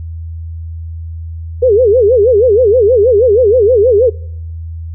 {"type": "tone with vibrato", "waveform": "sine", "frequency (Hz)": 454, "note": "A#4", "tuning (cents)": -46, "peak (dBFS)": -5, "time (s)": [1.62, 4.1], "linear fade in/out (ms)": 10, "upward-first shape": "sine", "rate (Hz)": 6.3, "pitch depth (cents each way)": 240, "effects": ["noise-tail reverb RT60 0.8 s tail -26 dB re dry", "added 82 Hz sine -21 dBFS peak until 4.94 s"]}